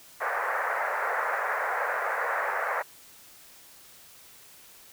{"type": "band-pass noise", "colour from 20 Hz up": "white", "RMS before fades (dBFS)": -29, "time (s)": [0.2, 2.83], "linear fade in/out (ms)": 20, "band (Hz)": [480, 1900], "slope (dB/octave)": 48, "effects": ["white hiss -52 dBFS RMS until 4.92 s"]}